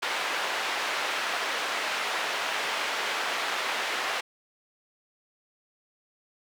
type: band-pass noise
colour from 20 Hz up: white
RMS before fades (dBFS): -30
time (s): 0.02-4.21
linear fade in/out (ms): 10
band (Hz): 540 to 2500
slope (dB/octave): 12
effects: none